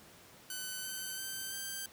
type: tone with pitch steps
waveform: 5% pulse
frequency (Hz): 1509 / 1529.2 / 1549.6 / 1570.4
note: F#6 / G6 / G6 / G6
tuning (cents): +34 / -43 / -20 / +3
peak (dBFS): -28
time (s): 0.5-1.86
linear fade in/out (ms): 2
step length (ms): 340
effects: pink hiss -57 dBFS RMS until 1.92 s + high-pass 100 Hz 12 dB/octave